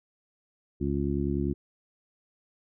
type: harmonic tone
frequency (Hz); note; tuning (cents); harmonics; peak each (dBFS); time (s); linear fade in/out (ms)
70.2; C#2; +22; 1 / 2 / 3 / 4 / 5; -32 / -32 / -32 / -32 / -32; 0.8-1.54; 20
effects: none